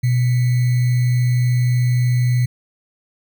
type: tone with sample-and-hold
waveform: sine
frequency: 123.47 Hz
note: B2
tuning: in tune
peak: -13 dBFS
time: 0.03-2.46 s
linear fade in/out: 10 ms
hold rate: 2100 Hz
effects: none